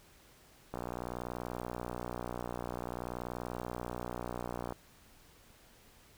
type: click train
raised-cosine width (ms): 1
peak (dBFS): -24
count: 242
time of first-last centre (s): 0.74-4.723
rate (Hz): 60.5
effects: pink hiss -61 dBFS RMS until 6.17 s